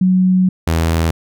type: tone pair in turn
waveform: sine / sawtooth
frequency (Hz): 185 / 81.98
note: F#3 / E2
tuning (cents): 0 / -9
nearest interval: octave + major second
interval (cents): 1409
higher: first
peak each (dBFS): -9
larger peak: neither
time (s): 0.01-0.49 / 0.67-1.11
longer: first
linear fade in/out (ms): 5
effects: none